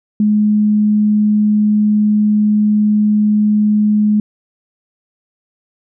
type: tone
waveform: sine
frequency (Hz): 210.6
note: G#3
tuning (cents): +24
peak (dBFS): -9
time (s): 0.2-4.2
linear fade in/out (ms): 2
effects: none